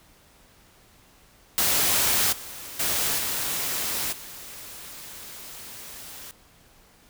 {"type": "noise with level steps", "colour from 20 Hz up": "white", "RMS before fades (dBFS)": [-22, -39, -25, -28, -41], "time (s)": [1.58, 6.31], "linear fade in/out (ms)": 0, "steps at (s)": [2.32, 2.79, 3.18, 4.12], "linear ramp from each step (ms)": 10, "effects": ["pink hiss -56 dBFS RMS until 7.09 s"]}